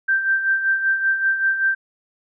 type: tone with tremolo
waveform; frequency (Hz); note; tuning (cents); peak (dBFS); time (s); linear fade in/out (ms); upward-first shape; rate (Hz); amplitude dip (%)
sine; 1568; G6; 0; -14; 0.08-1.75; 10; sine; 5.2; 60
effects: none